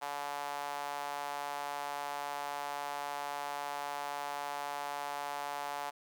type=tone with high-pass filter; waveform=sawtooth; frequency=143.7 Hz; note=D3; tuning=37 cents flat; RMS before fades=-39 dBFS; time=0.01-5.91 s; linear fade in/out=20 ms; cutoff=810 Hz; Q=3.4; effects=none